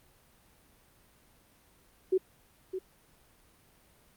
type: tone with echo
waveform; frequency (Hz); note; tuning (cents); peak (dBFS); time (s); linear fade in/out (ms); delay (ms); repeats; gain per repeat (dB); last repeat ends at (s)
sine; 374.9; F#4; +23; -22; 2.12-2.18; 10; 610; 1; -10; 2.79
effects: pink hiss -63 dBFS RMS until 4.16 s + Opus 32 kbps